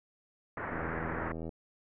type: low-pass noise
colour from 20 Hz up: white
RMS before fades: -38 dBFS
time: 0.57-1.32 s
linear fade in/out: 2 ms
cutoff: 1900 Hz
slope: 48 dB/octave
type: click train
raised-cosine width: 2 ms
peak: -27 dBFS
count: 64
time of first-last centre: 0.72-1.492 s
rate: 81.6 Hz
effects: none